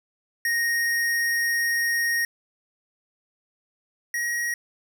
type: tone pair in turn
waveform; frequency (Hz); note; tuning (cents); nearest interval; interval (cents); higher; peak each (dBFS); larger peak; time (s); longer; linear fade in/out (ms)
square; 1864.7 / 1894; A#6 / A#6; 0 / +27; unison; 27; second; -22 / -25; first; 0.45-2.25 / 4.14-4.54; first; 2
effects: none